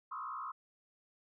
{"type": "tone with frequency modulation", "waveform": "sine", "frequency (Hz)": 1171, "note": "D6", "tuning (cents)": -5, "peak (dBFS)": -39, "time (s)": [0.11, 0.52], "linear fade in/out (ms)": 10, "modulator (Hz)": 61.6, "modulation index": 2.5, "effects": []}